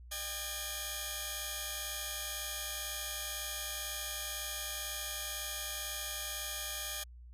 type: tone cluster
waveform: 5% pulse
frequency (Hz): 606 / 794 / 1675 / 3288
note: D#5 / G5 / G#6 / G#7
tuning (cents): -46 / +22 / +14 / -18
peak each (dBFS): -32 / -34 / -34 / -31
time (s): 0.11-7.04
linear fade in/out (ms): 10
effects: added 60 Hz sine -49 dBFS peak until 7.33 s + resampled to 32000 Hz